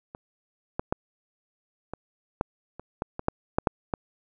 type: clicks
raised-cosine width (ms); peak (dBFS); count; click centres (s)
1; -25 / -13 / -10 / -20 / -10 / -25 / -14 / -18 / -8 / -7 / -6 / -12; 12; 0.149 / 0.795 / 0.925 / 1.936 / 2.411 / 2.796 / 3.021 / 3.194 / 3.284 / 3.585 / 3.672 / 3.938
effects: none